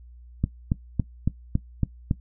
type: click train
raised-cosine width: 5 ms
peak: -9 dBFS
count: 7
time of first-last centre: 0.44-2.111 s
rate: 3.59 Hz
effects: noise-tail reverb RT60 0.1 s tail -17 dB re dry + added 60 Hz sine -44 dBFS peak until 2.2 s